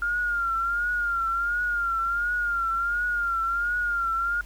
sine tone with vibrato, 1400 Hz, F6, 4 cents sharp, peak -23 dBFS, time 0.02-4.41 s, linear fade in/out 2 ms, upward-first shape triangle, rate 1.4 Hz, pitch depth 76 cents each way, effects added 50 Hz sine -40 dBFS peak until 4.45 s + pink hiss -52 dBFS RMS until 4.45 s

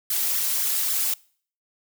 blue noise with flanger, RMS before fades -24 dBFS, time 0.1-1.14 s, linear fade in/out 5 ms, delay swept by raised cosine 0.54 to 3.74 ms, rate 3.7 Hz, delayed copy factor +0.95, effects noise-tail reverb RT60 0.5 s tail -24 dB re dry

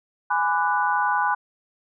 sine chord, G# half-diminished seventh, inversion none, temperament equal with one note detuned, 830.6 / 1001 / 1174.7 / 1480 Hz, G#5 / B5 / D6 / F#6, 0 / +23 / 0 / 0 cents, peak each -24 / -23 / -29 / -25 dBFS, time 0.3-1.35 s, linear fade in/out 10 ms, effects none

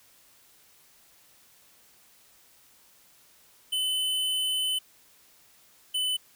square tone pair in turn, 3027 / 3011 Hz, F#7 / F#7, +39 / +30 cents, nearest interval unison, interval 9 cents, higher first, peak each -26 dBFS, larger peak neither, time 3.72-4.79 / 5.94-6.17 s, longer first, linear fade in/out 10 ms, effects white hiss -59 dBFS RMS until 6.35 s

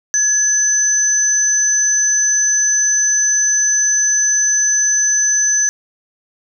sine tone pair together, 1700 / 6058 Hz, G#6 / F#8, +40 / +40 cents, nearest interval octave + minor seventh, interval 2200 cents, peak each -21 / -12 dBFS, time 0.14-5.69 s, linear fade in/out 0 ms, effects none

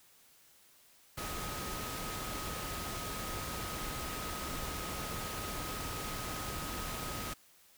sine tone in noise, 1261 Hz, D#6, 23 cents sharp, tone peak -45 dBFS, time 1.17-7.34 s, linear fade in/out 10 ms, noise pink, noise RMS -40 dBFS, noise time 1.17-7.34 s, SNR -8 dB, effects white hiss -63 dBFS RMS until 7.77 s

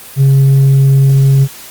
sine tone with tanh clipping, 136.4 Hz, C#3, 28 cents flat, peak -5 dBFS, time 0.16-1.48 s, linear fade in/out 50 ms, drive 2 dB, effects white hiss -32 dBFS RMS until 1.7 s + Opus 32 kbps

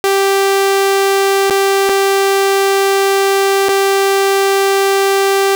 sawtooth tone with dropouts, 392 Hz, G4, in tune, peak -6 dBFS, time 0.04-5.55 s, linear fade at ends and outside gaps 0 ms, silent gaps 1.498-1.507 / 1.891-1.895 / 3.685-3.691 s, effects none

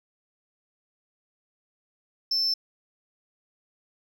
sine tone, 5310 Hz, E8, 12 cents sharp, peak -20 dBFS, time 2.31-2.54 s, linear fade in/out 5 ms, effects tanh soft clip ceiling -21 dBFS

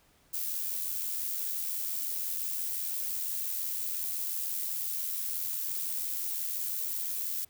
violet noise with amplitude modulation, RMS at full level -32 dBFS, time 0.33-7.45 s, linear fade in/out 10 ms, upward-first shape sine, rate 85.8 Hz, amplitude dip 40%, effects pink hiss -65 dBFS RMS until 7.49 s

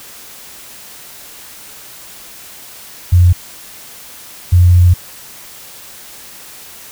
sine tone pair in turn, 88.7 / 88.7 Hz, F2 / F2, +27 / +27 cents, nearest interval unison, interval 0 cents, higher neither, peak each -4 dBFS, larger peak neither, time 3.12-3.33 / 4.52-4.94 s, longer second, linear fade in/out 10 ms, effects white hiss -35 dBFS RMS until 6.91 s

